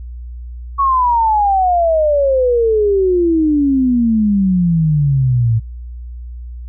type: exponential sweep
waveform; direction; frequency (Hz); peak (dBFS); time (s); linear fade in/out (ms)
sine; down; 1122 to 110; -10; 0.78-5.6; 20
effects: added 60 Hz sine -26 dBFS peak until 6.68 s